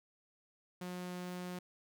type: tone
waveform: sawtooth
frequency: 179.8 Hz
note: F#3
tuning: 49 cents flat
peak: -37 dBFS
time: 0.81-1.59 s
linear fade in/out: 5 ms
effects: none